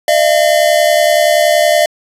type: tone pair together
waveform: square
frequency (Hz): 608.4 / 679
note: D#5 / F5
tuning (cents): -39 / -49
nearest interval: major second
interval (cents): 190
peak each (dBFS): -11 / -12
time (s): 0.08-1.86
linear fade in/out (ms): 2
effects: resampled to 32000 Hz + 7-bit